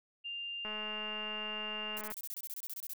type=tone; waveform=sine; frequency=2796 Hz; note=F7; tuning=1 cent sharp; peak=-38 dBFS; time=0.24-1.99 s; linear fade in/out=20 ms
type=click train; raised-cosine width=0.5 ms; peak=-30 dBFS; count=314; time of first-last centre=0.65-2.119 s; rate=213 Hz
type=noise bursts; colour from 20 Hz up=violet; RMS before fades=-42 dBFS; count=15; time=1.97-2.934 s; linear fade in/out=0 ms; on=40 ms; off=26 ms
effects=none